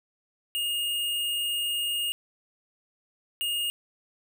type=tone bursts at uneven times; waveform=square; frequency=2846 Hz; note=F7; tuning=32 cents sharp; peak=-27 dBFS; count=2; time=0.55-2.12 / 3.41-3.7 s; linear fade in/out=0 ms; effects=none